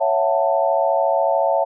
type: chord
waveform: sine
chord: F# minor seventh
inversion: second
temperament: just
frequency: 555 / 666 / 740 / 888 Hz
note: C#5 / E5 / F#5 / A5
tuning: +2 / +18 / 0 / +16 cents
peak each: -20 / -19 / -23 / -22 dBFS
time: 0-1.65 s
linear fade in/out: 20 ms
effects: none